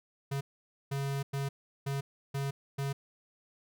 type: tone bursts at uneven times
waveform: square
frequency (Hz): 138.59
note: C#3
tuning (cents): 0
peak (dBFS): -32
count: 6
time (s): 0.31-0.41 / 0.91-1.23 / 1.33-1.49 / 1.86-2.01 / 2.34-2.51 / 2.78-2.93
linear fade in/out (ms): 10
effects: none